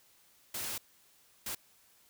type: noise bursts at uneven times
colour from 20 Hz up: white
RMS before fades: -38 dBFS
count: 2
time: 0.54-0.78 / 1.46-1.55 s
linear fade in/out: 5 ms
effects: white hiss -65 dBFS RMS until 2.09 s